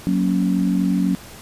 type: chord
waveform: sine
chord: F# major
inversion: none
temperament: equal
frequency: 185 / 233.1 / 277.2 Hz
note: F#3 / A#3 / C#4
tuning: 0 / 0 / 0 cents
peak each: -18 / -24 / -21 dBFS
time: 0.07-1.15 s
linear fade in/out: 0 ms
effects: pink hiss -40 dBFS RMS until 1.41 s + resampled to 32000 Hz